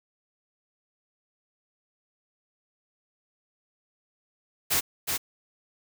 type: noise with echo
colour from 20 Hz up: white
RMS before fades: -24 dBFS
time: 4.7-4.81 s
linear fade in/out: 20 ms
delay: 370 ms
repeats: 1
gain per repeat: -4 dB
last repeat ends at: 5.18 s
effects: none